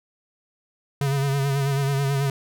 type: tone with vibrato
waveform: square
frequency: 138.59 Hz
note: C#3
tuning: in tune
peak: -21 dBFS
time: 1.01-2.3 s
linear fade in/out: 2 ms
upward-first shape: sine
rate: 9.2 Hz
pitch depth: 43 cents each way
effects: none